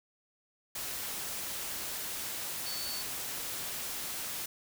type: tone in noise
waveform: sine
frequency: 4471 Hz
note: C#8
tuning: 14 cents sharp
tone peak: -39 dBFS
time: 2.66-3.02 s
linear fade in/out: 5 ms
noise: white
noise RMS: -38 dBFS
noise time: 0.75-4.46 s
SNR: -4 dB
effects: none